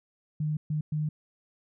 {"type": "tone bursts at uneven times", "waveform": "sine", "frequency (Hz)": 152.4, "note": "D#3", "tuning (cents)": -36, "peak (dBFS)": -26, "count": 3, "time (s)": [[0.4, 0.57], [0.7, 0.81], [0.92, 1.09]], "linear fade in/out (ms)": 5, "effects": []}